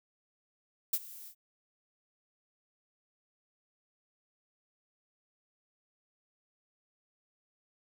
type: noise with ADSR envelope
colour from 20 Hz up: violet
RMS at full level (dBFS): -27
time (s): 0.93-1.35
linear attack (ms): 5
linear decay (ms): 48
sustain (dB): -21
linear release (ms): 76
effects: none